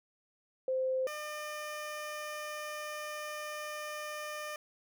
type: tone pair in turn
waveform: sine / 15% pulse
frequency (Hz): 520 / 602.8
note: C5 / D5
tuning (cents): -11 / +45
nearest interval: minor third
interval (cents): 256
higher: second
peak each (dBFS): -29 / -32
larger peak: first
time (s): 0.68-1.07 / 1.07-4.56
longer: second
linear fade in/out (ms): 2
effects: none